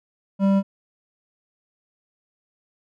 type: tone with hard clipping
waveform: sine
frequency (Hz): 196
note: G3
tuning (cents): 0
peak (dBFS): -17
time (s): 0.39-0.63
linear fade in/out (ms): 50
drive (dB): 10
effects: none